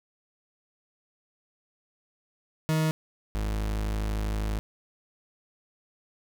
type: tone pair in turn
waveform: 40% pulse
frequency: 157.4 / 52.53 Hz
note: D#3 / G#1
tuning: +20 / +20 cents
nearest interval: octave + perfect fifth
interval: 1900 cents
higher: first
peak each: -22 / -26 dBFS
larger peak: first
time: 2.69-2.91 / 3.35-4.59 s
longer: second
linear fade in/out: 0 ms
effects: 10-bit